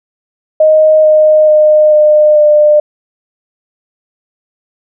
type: tone with pitch steps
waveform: sine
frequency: 622.3 / 616.6 / 610.9 / 605.3 / 599.7 Hz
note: D#5 / D#5 / D#5 / D#5 / D5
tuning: 0 / -16 / -32 / -48 / +36 cents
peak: -3 dBFS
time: 0.6-2.8 s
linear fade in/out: 5 ms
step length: 440 ms
effects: none